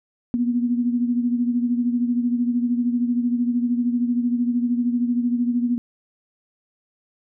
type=beating tone pair; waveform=sine; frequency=240 / 253 Hz; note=B3 / B3; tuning=-49 / +42 cents; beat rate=13 Hz; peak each=-19 / -26 dBFS; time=0.34-5.78 s; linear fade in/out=0 ms; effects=none